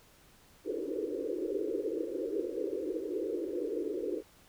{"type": "band-pass noise", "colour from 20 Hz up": "pink", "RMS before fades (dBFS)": -35, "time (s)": [0.64, 4.23], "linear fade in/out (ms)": 50, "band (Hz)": [300, 520], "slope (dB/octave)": 96, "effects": ["pink hiss -61 dBFS RMS until 4.48 s"]}